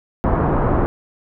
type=low-pass noise; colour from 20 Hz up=pink; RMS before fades=-17 dBFS; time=0.24-0.86 s; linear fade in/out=0 ms; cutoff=1200 Hz; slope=24 dB/octave; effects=none